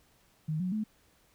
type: tone with pitch steps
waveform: sine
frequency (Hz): 155.7 / 183.03 / 215.2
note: D#3 / F#3 / A3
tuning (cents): +2 / -19 / -38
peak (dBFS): -29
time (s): 0.48-0.84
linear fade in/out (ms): 10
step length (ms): 120
effects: pink hiss -66 dBFS RMS until 1.34 s